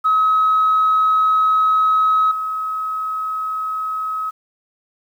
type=tone with level steps; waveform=sine; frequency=1278 Hz; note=D#6; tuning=46 cents sharp; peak=-11 / -20 dBFS; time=0.04-4.31 s; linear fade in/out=20 ms; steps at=2.31 s; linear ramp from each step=5 ms; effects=tanh soft clip ceiling -8 dBFS + 8-bit